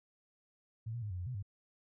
sine tone with pitch steps, 112 / 119.2 / 104.8 / 90.5 / 89.1 / 126.7 / 99.6 Hz, A2 / A#2 / G#2 / F#2 / F2 / B2 / G2, +31 / +39 / +16 / -38 / +35 / +45 / +28 cents, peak -37 dBFS, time 0.86-1.427 s, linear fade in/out 10 ms, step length 81 ms, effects none

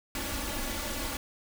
pink noise with comb filter, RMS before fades -34 dBFS, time 0.15-1.17 s, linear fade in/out 2 ms, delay 3.5 ms, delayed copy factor +0.95, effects none

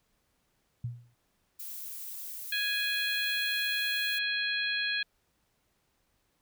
sine tone with exponential decay, 119.9 Hz, A#2, 49 cents sharp, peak -29 dBFS, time 0.84-1.15 s, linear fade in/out 5 ms, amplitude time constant 66 ms
violet noise, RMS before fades -41 dBFS, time 1.59-4.19 s, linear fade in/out 10 ms
harmonic tone, 830.6 Hz, G#5, in tune, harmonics 2 / 3 / 4 / 5, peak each -32 / -34 / -35 / -36 dBFS, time 2.52-5.03 s, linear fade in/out 5 ms
effects pink hiss -74 dBFS RMS until 6.41 s

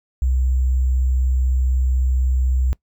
sine tone with sample-and-hold, 64 Hz, C2, 38 cents flat, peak -15 dBFS, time 0.22-2.73 s, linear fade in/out 0 ms, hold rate 7350 Hz, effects noise-tail reverb RT60 0.1 s tail -22 dB re dry

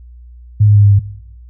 sine tone with pitch steps, 105 / 103.79 / 102.6 / 101.42 / 100.26 Hz, G#2 / G#2 / G#2 / G#2 / G2, +19 / -1 / -21 / -41 / +39 cents, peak -5 dBFS, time 0.6-0.995 s, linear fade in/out 10 ms, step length 79 ms, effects noise-tail reverb RT60 0.8 s tail -19 dB re dry + added 60 Hz sine -34 dBFS peak until 1.49 s

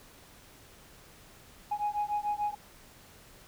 sine beating tone pair, 828 / 834.8 Hz, G#5 / G#5, -5 / +9 cents, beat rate 6.8 Hz, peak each -31 dBFS, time 1.71-2.55 s, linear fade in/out 10 ms, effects tanh soft clip ceiling -24 dBFS + pink hiss -55 dBFS RMS until 3.47 s

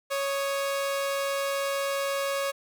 sawtooth tone pair together, 554.4 / 1244.6 Hz, C#5 / D#6, 0 / 0 cents, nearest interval octave + major second, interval 1400 cents, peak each -23 / -34 dBFS, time 0.1-2.52 s, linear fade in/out 20 ms, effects none

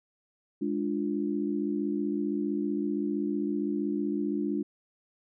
sine chord, D diminished, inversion second, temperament equal, 207.7 / 293.7 / 349.2 Hz, Ab3 / D4 / F4, 0 / 0 / 0 cents, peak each -32 / -30 / -33 dBFS, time 0.61-4.63 s, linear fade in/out 10 ms, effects none

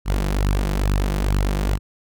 sawtooth tone with flanger, 49 Hz, G1, in tune, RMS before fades -20 dBFS, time 0.05-1.79 s, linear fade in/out 50 ms, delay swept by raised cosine 0.68 to 5.98 ms, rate 2.3 Hz, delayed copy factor +0.6, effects none

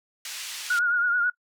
pink band-pass noise, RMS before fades -36 dBFS, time 0.25-0.79 s, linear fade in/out 2 ms, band 2500 to 9300 Hz, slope 12 dB/octave
sine tone with vibrato, 1435 Hz, F6, 47 cents sharp, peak -20 dBFS, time 0.7-1.3 s, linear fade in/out 5 ms, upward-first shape triangle, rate 9.2 Hz, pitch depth 61 cents each way
effects noise-tail reverb RT60 0.1 s tail -23 dB re dry

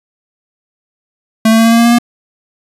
square tone with pitch steps, 221.6 / 223.9 / 226.3 / 228.6 / 231 / 233.4 / 235.9 / 238.3 Hz, A3 / A3 / A3 / A#3 / A#3 / A#3 / A#3 / A#3, +13 / +30 / +49 / -34 / -16 / +2 / +21 / +38 cents, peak -6 dBFS, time 1.45-1.986 s, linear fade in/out 5 ms, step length 67 ms, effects resampled to 32000 Hz

